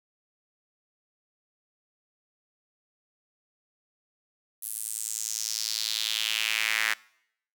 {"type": "tone with high-pass filter sweep", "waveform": "sawtooth", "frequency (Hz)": 110, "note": "A2", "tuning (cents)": 0, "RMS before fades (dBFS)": -30, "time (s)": [4.62, 6.94], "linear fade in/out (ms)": 10, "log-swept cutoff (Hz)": [11000, 1800], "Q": 2.9, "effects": ["noise-tail reverb RT60 0.7 s tail -23 dB re dry"]}